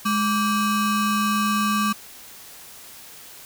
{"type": "ring-modulated tone", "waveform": "square", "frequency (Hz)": 686, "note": "F5", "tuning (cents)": -31, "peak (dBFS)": -17, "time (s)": [0.05, 1.93], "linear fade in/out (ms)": 10, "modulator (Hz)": 476, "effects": ["white hiss -43 dBFS RMS until 3.45 s"]}